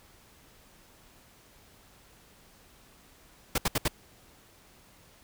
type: noise bursts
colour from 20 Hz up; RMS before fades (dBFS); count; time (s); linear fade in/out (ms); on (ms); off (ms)
pink; -26; 4; 3.55-3.881; 5; 31; 69
effects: pink hiss -58 dBFS RMS until 5.23 s